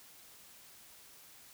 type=silence; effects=white hiss -57 dBFS RMS until 1.53 s